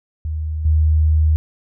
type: tone with level steps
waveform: sine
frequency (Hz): 77.78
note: D#2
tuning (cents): 0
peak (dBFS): -20 / -11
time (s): 0.25-1.36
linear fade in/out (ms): 0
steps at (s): 0.65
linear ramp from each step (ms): 5
effects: none